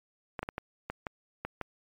clicks, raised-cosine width 0.5 ms, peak -19 dBFS, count 8, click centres 0.392 / 0.43 / 0.489 / 0.581 / 0.9 / 1.068 / 1.45 / 1.613 s, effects MP3 96 kbps

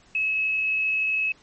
sine tone, 2580 Hz, E7, 38 cents flat, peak -21 dBFS, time 0.15-1.32 s, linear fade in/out 2 ms, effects pink hiss -56 dBFS RMS until 1.42 s + MP3 32 kbps

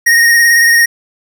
square tone with vibrato, 1864.7 Hz, A#6, in tune, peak -6 dBFS, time 0.06-0.86 s, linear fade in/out 10 ms, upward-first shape sine, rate 18 Hz, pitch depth 24 cents each way, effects none

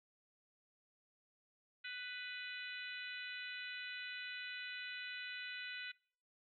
harmonic tone, 496.5 Hz, B4, 9 cents sharp, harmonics 3 / 4 / 5 / 6 / 7 / 8, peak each -48 / -50 / -50 / -53 / -57 / -54 dBFS, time 1.84-5.92 s, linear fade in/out 10 ms, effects noise-tail reverb RT60 0.5 s tail -24 dB re dry

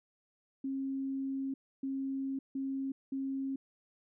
sine tone bursts at uneven times, 270 Hz, C#4, 45 cents flat, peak -33 dBFS, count 4, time 0.64-1.54 / 1.83-2.39 / 2.55-2.92 / 3.12-3.56 s, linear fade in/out 5 ms, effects none

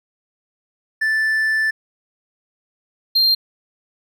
triangle tone pair in turn, 1760 / 4186 Hz, A6 / C8, 0 / 0 cents, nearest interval octave + minor third, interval 1500 cents, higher second, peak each -14 / -11 dBFS, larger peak second, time 1.01-1.71 / 3.15-3.35 s, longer first, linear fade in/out 10 ms, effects none

